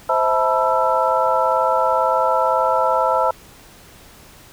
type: tone cluster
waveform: sine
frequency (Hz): 520 / 650 / 877 / 975 / 1332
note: C5 / E5 / A5 / B5 / E6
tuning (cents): -11 / -24 / -6 / -23 / +18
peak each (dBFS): -21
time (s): 0.09-3.31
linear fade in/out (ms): 5
effects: pink hiss -45 dBFS RMS until 4.52 s